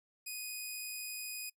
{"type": "tone", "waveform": "10% pulse", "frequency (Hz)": 2489, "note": "D#7", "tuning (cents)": 0, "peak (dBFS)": -31, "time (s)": [0.26, 1.5], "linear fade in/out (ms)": 10, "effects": ["noise-tail reverb RT60 0.1 s tail -25 dB re dry"]}